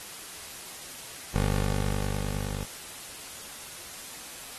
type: tone with level ramp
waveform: 15% pulse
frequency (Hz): 49.73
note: G1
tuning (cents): +26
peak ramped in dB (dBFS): -17 to -26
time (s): 1.34-2.65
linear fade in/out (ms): 10
effects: white hiss -42 dBFS RMS until 4.58 s + AAC 32 kbps